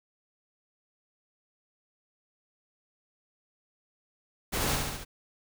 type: noise with echo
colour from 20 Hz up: pink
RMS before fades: -30 dBFS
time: 4.52-4.77 s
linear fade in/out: 20 ms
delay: 70 ms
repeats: 4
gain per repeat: -3 dB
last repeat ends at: 5.05 s
effects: none